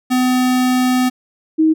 square / sine tone pair in turn, 253 / 316.1 Hz, B3 / D#4, +42 / +27 cents, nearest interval major third, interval 385 cents, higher second, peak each -13 / -9 dBFS, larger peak second, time 0.1-1.1 / 1.58-1.74 s, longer first, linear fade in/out 20 ms, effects none

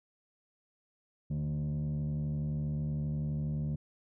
sine tone with frequency modulation, 150.5 Hz, D3, 43 cents sharp, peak -28 dBFS, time 1.3-3.76 s, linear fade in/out 10 ms, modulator 72.4 Hz, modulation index 0.74, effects tanh soft clip ceiling -30 dBFS

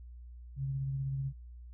sine tone with tremolo, 135.6 Hz, C#3, 38 cents flat, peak -31 dBFS, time 0.56-1.33 s, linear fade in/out 50 ms, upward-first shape sine, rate 16 Hz, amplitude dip 25%, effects added 60 Hz sine -46 dBFS peak until 1.73 s

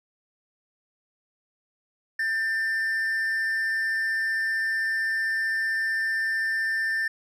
triangle tone pair together, 1587 / 1792.2 Hz, G6 / A6, +21 / +31 cents, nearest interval major second, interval 210 cents, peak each -34 / -22 dBFS, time 2.19-7.08 s, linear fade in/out 5 ms, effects none

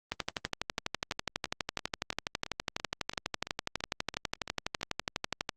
two click trains, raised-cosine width 0.2 ms, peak -21 / -13 dBFS, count 14 / 66, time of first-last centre 0.45-4.812 / 0.12-5.492 s, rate 2.98 / 12.1 Hz, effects Opus 32 kbps

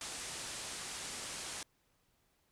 white low-pass noise, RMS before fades -44 dBFS, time 0.01-1.63 s, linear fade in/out 2 ms, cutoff 9700 Hz, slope 48 dB/octave, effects pink hiss -75 dBFS RMS until 2.51 s

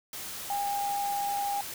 sine tone in noise, 807 Hz, G#5, 50 cents flat, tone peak -28 dBFS, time 0.5-1.61 s, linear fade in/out 2 ms, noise white, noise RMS -39 dBFS, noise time 0.13-1.74 s, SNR +8 dB, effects none

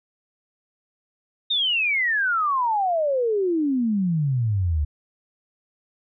sine exponential sweep, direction down, 3729 to 71.1 Hz, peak -19 dBFS, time 1.5-4.85 s, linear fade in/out 10 ms, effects none

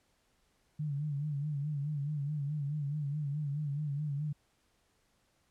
sine tone with vibrato, 146.1 Hz, D3, 9 cents flat, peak -32 dBFS, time 0.79-4.33 s, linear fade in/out 10 ms, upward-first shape sine, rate 4.7 Hz, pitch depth 81 cents each way, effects pink hiss -73 dBFS RMS until 5.5 s + low-pass 11000 Hz 12 dB/octave

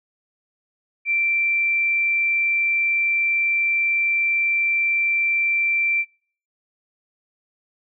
sine tone, 2349 Hz, D7, in tune, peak -18 dBFS, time 1.05-6.05 s, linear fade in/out 50 ms, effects noise-tail reverb RT60 0.5 s tail -24 dB re dry

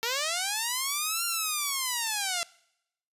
5% pulse linear two-way sweep, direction up then down, 447.1 to 1396.9 to 673 Hz, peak -16 dBFS, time 0.03-2.43 s, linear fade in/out 0 ms, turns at 1.25 s, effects noise-tail reverb RT60 0.8 s tail -23 dB re dry + resampled to 32000 Hz

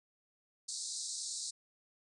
white band-pass noise, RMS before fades -41 dBFS, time 0.68-1.51 s, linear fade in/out 10 ms, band 3900 to 9000 Hz, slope 96 dB/octave, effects none

